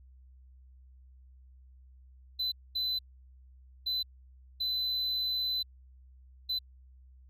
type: tone bursts at uneven times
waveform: triangle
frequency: 4021 Hz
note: B7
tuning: 30 cents sharp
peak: -28 dBFS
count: 5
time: 2.39-2.52 / 2.75-2.99 / 3.86-4.03 / 4.6-5.63 / 6.49-6.59 s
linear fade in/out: 10 ms
effects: added 64 Hz sine -53 dBFS peak until 7.29 s